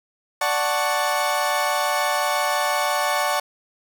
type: chord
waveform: 30% pulse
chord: D major seventh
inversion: none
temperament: equal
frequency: 587.3 / 740 / 880 / 1108.7 Hz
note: D5 / F#5 / A5 / C#6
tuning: 0 / 0 / 0 / 0 cents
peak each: -23 dBFS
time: 0.41-3.4 s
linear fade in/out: 5 ms
effects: none